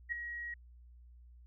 sine tone with ADSR envelope, 1900 Hz, A#6, 33 cents sharp, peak -30 dBFS, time 0.09-0.54 s, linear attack 33 ms, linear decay 3 ms, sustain -9 dB, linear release 3 ms, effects added 60 Hz sine -54 dBFS peak until 1.46 s

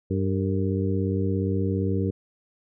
harmonic tone with a mistuned harmonic, 97 Hz, G2, 18 cents flat, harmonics 1 / 2 / 3 / 4 / 5, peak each -25 / -28 / -30 / -31 / -32 dBFS, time 0.1-2.11 s, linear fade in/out 10 ms, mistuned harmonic 5, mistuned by -71 cents, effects none

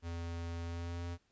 square tone with pitch glide, 84.6 to 86.28 Hz, E2 to F2, +45 to -20 cents, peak -39 dBFS, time 0.02-1.18 s, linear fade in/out 50 ms, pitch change +35 cents, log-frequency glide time 0.64-1.06 s, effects pink hiss -75 dBFS RMS until 1.31 s + resampled to 16000 Hz

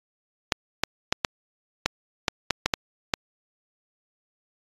clicks, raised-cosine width 0.2 ms, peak -3 dBFS, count 10, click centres 0.522 / 0.836 / 1.125 / 1.248 / 1.86 / 2.282 / 2.507 / 2.66 / 2.738 / 3.138 s, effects AAC 32 kbps

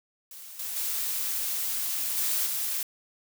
blue noise with level steps, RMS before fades -44 / -34 / -30 / -27 / -30 dBFS, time 0.31-2.83 s, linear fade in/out 2 ms, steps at 0.59 / 0.76 / 2.17 / 2.46 s, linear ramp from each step 5 ms, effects none

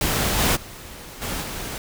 pink noise with level steps, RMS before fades -22 / -19 / -39 / -28 / -31 dBFS, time 0.01-1.78 s, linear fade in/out 2 ms, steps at 0.38 / 0.55 / 1.21 / 1.41 s, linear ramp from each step 20 ms, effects none

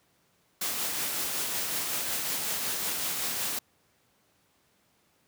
white noise with tremolo, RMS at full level -30 dBFS, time 0.61-3.59 s, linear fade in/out 5 ms, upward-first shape triangle, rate 5.4 Hz, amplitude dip 30%, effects pink hiss -68 dBFS RMS until 5.27 s + high-pass 100 Hz 12 dB/octave

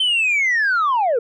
sine linear sweep, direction down, 3114 to 440 Hz, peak -13 dBFS, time 0-1.19 s, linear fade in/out 5 ms, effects tanh soft clip ceiling -13 dBFS

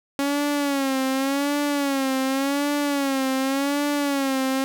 sawtooth tone with vibrato, 276.8 Hz, C#4, 2 cents flat, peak -17 dBFS, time 0.19-4.64 s, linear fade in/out 0 ms, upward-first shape sine, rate 0.88 Hz, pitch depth 84 cents each way, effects none

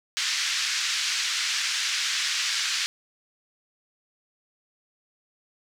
white band-pass noise, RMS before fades -27 dBFS, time 0.17-2.86 s, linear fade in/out 0 ms, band 1500 to 6000 Hz, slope 24 dB/octave, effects none

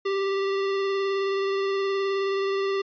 square tone with vibrato, 392 Hz, G4, in tune, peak -24 dBFS, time 0.05-2.82 s, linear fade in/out 10 ms, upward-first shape sine, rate 19 Hz, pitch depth 15 cents each way, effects resampled to 11025 Hz

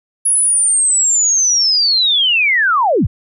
sine linear sweep, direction down, 10548 to 43.65 Hz, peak -10 dBFS, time 0.25-3.07 s, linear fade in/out 10 ms, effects none

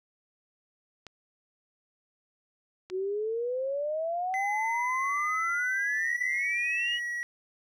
clicks, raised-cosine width 0.2 ms, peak -26 dBFS, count 2, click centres 1.067 / 2.9 s
sine exponential sweep, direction up, 363.6 to 2960 Hz, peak -28 dBFS, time 2.9-7 s, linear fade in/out 50 ms
triangle tone with pitch glide, 2034 to 1919.8 Hz, C7 to B6, -50 to -50 cents, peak -29 dBFS, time 4.34-7.23 s, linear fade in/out 0 ms, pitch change -100 cents, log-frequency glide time 5.21-6.58 s
effects none

